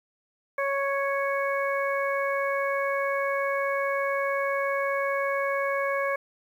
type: harmonic tone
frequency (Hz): 554.4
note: C#5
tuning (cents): 0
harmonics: 1 / 2 / 3 / 4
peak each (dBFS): -27 / -30 / -32 / -33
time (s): 0.58-6.16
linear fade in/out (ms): 5
effects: 9-bit